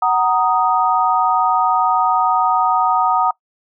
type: chord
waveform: sine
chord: D# minor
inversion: first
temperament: just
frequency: 746.7 / 933.4 / 1244.5 Hz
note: F#5 / A#5 / D#6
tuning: +16 / +2 / 0 cents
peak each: -17 dBFS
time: 0.02-3.31 s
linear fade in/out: 5 ms
effects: noise-tail reverb RT60 0.1 s tail -22 dB re dry